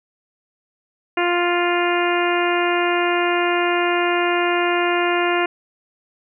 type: harmonic tone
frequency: 350 Hz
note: F4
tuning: 4 cents sharp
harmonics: 1 / 2 / 3 / 4 / 5 / 6 / 7 / 8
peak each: -20 / -23 / -25 / -26 / -27 / -28 / -28 / -29 dBFS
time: 1.17-5.46 s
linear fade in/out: 5 ms
effects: none

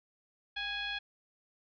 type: tone with frequency modulation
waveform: sine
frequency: 2500 Hz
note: D#7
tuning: 8 cents sharp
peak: -34 dBFS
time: 0.56-0.99 s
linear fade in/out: 10 ms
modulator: 850 Hz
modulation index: 1.6
effects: none

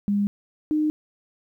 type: tone pair in turn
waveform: sine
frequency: 203 / 305.6 Hz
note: G#3 / D#4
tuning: -39 / -31 cents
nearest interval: perfect fifth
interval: 708 cents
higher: second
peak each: -19 dBFS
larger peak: neither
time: 0.08-0.27 / 0.71-0.9 s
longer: neither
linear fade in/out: 0 ms
effects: 10-bit

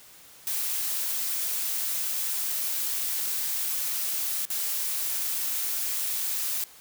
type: noise with dropouts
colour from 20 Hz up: blue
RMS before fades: -29 dBFS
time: 0.47-6.64 s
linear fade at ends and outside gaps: 1 ms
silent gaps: 4.453-4.502 s
effects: white hiss -51 dBFS RMS until 6.8 s

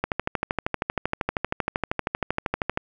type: click train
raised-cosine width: 0.5 ms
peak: -8 dBFS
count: 36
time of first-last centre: 0.04-2.774 s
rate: 12.8 Hz
effects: none

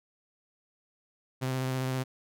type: tone with vibrato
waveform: sawtooth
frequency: 130.1 Hz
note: C3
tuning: 9 cents flat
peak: -25 dBFS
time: 1.41-2.04 s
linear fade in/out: 20 ms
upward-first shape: sine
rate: 15 Hz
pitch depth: 17 cents each way
effects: none

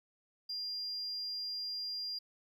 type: tone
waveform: triangle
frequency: 4800 Hz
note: D8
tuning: 37 cents sharp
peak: -34 dBFS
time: 0.49-2.19 s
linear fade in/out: 10 ms
effects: tanh soft clip ceiling -34 dBFS

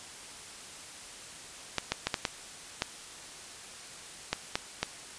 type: clicks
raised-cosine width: 0.2 ms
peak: -10 dBFS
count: 9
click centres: 1.783 / 1.92 / 2.07 / 2.142 / 2.252 / 2.821 / 4.33 / 4.555 / 4.83 s
effects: white hiss -46 dBFS RMS until 5.18 s + resampled to 22050 Hz

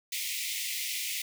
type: high-pass noise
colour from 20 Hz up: pink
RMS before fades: -34 dBFS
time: 0.12-1.22 s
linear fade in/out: 5 ms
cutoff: 2000 Hz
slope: 96 dB/octave
effects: none

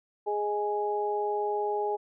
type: harmonic tone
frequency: 207.7 Hz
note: G#3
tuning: in tune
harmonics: 2 / 3 / 4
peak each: -29 / -38 / -30 dBFS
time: 0.26-1.97 s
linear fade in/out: 20 ms
effects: none

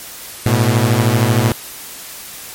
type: beating tone pair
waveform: sawtooth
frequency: 108.5 / 121.5 Hz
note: A2 / B2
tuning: -24 / -28 cents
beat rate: 13 Hz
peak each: -10 dBFS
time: 0.46-1.52 s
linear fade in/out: 0 ms
effects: white hiss -32 dBFS RMS until 2.54 s + MP3 64 kbps

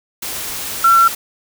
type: tone in noise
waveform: sine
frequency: 1354 Hz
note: E6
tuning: 46 cents sharp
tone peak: -7 dBFS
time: 0.84-1.08 s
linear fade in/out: 5 ms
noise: white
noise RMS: -25 dBFS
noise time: 0.22-1.15 s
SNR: +15 dB
effects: none

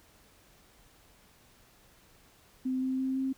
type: tone with pitch steps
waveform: sine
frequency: 258.7 / 261 / 263.2 / 265.5 Hz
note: C4 / C4 / C4 / C4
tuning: -19 / -4 / +10 / +25 cents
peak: -28 dBFS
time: 2.65-3.33 s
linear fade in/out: 10 ms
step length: 170 ms
effects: pink hiss -61 dBFS RMS until 3.37 s

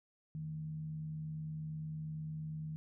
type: tone with frequency modulation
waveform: sine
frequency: 155.56 Hz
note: D#3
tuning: in tune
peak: -39 dBFS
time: 0.35-2.76 s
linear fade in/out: 0 ms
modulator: 68.7 Hz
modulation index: 0.23
effects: none

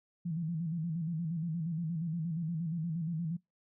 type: tone with vibrato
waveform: sine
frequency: 164.81 Hz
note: E3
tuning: in tune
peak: -32 dBFS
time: 0.25-3.37 s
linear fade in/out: 10 ms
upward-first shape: square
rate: 8.5 Hz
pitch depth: 84 cents each way
effects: noise-tail reverb RT60 0.2 s tail -25 dB re dry

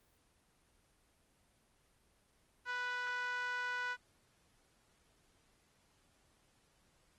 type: tone with band-pass filter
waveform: 5% pulse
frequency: 493.9 Hz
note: B4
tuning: in tune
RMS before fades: -39 dBFS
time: 2.65-3.97 s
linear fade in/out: 50 ms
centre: 1300 Hz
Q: 6.1
effects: pink hiss -72 dBFS RMS until 7.18 s + Opus 24 kbps

